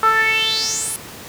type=tone with band-pass filter sweep; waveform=sawtooth; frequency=441.7 Hz; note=A4; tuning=7 cents sharp; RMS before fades=-18 dBFS; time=0.03-0.96 s; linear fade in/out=0 ms; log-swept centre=1200 to 11000 Hz; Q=6.7; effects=pink hiss -35 dBFS RMS until 1.28 s + high-pass 100 Hz 12 dB/octave